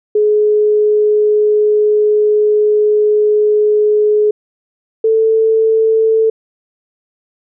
sine tone pair in turn, 422 / 443.6 Hz, G#4 / A4, +28 / +14 cents, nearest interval minor second, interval 86 cents, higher second, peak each -8 dBFS, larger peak neither, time 0.15-4.31 / 5.04-6.3 s, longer first, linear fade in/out 5 ms, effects none

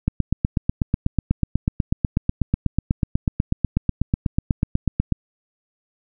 click train, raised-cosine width 5 ms, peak -5 dBFS, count 42, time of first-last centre 0.08-5.123 s, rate 8.13 Hz, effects none

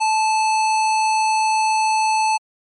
square tone, 873 Hz, A5, 14 cents flat, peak -16 dBFS, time 0-2.38 s, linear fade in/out 20 ms, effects MP3 48 kbps

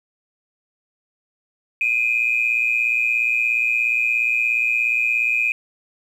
sine tone pair together, 2412 / 2529 Hz, D7 / D#7, +46 / +28 cents, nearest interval minor second, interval 82 cents, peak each -19 dBFS, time 1.81-5.52 s, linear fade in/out 2 ms, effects tanh soft clip ceiling -9 dBFS + 8-bit

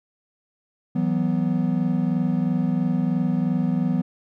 triangle chord, E suspended second, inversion none, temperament equal with one note detuned, 164.81 / 187.8 / 246.9 Hz, E3 / F#3 / B3, 0 / +26 / 0 cents, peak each -22 dBFS, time 0.95-4.02 s, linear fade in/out 10 ms, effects none

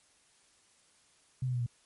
sine tone with pitch steps, 128.9 / 125.74 / 122.65 / 119.64 Hz, C3 / B2 / B2 / A#2, -26 / +32 / -12 / +45 cents, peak -29 dBFS, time 1.42-1.664 s, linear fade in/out 5 ms, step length 61 ms, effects white hiss -66 dBFS RMS until 1.85 s + MP3 48 kbps

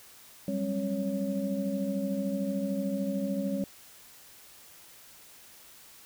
sine tone cluster, 186.2 / 199.6 / 270.2 / 559 Hz, F#3 / G3 / C#4 / C#5, +11 / +32 / -44 / +14 cents, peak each -38 / -31 / -34 / -35 dBFS, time 0.48-3.64 s, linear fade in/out 2 ms, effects white hiss -53 dBFS RMS until 6.05 s

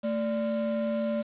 triangle ring-modulated tone, 404 Hz, G#4, 48 cents flat, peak -21 dBFS, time 0.03-1.23 s, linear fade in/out 20 ms, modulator 181 Hz, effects resampled to 8000 Hz + 8-bit

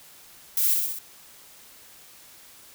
violet noise with echo, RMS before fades -23 dBFS, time 0.57-0.74 s, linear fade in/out 2 ms, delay 62 ms, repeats 4, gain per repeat -3 dB, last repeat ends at 0.988 s, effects white hiss -50 dBFS RMS until 2.74 s

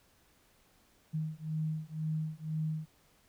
sine beating tone pair, 155.56 / 157.56 Hz, D#3 / D#3, 0 / +22 cents, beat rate 2 Hz, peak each -36 / -36 dBFS, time 1.13-2.86 s, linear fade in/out 20 ms, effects pink hiss -67 dBFS RMS until 3.28 s

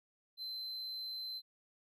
triangle tone, 4079 Hz, C8, 45 cents flat, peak -39 dBFS, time 0.37-1.42 s, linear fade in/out 50 ms, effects none

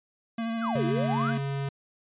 square tone with vibrato, 228 Hz, A#3, 38 cents flat, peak -29 dBFS, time 0.38-1.38 s, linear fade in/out 5 ms, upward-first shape sine, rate 13 Hz, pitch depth 18 cents each way
sine exponential two-way sweep, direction down then up, 1701 to 315.6 to 1701 Hz, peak -28 dBFS, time 0.6-1.34 s, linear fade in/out 50 ms, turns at 0.85 s
square tone, 138.59 Hz, C#3, in tune, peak -29 dBFS, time 0.75-1.69 s, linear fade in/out 5 ms
effects resampled to 8000 Hz

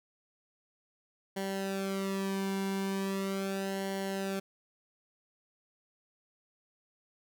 sawtooth tone with flanger, 194.3 Hz, G3, 15 cents flat, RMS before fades -34 dBFS, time 1.36-4.4 s, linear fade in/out 10 ms, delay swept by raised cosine 0.8 to 1.59 ms, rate 0.39 Hz, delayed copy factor -0.8, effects none

